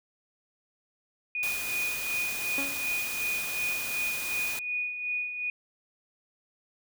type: tone with tremolo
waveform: sine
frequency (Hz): 2467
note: D#7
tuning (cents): -15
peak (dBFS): -27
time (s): 1.35-5.5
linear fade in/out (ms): 2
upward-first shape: sine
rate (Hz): 2.7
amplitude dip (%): 55
type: noise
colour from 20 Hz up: white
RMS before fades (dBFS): -36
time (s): 1.43-4.59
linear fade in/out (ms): 0
type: tone with exponential decay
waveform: sawtooth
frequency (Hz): 277.2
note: C#4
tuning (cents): 0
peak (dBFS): -28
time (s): 2.58-2.95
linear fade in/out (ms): 2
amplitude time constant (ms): 79
effects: none